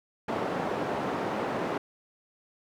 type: band-pass noise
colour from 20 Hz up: white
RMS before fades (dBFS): -31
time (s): 0.28-1.78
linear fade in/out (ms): 5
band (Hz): 170 to 780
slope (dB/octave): 12
effects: none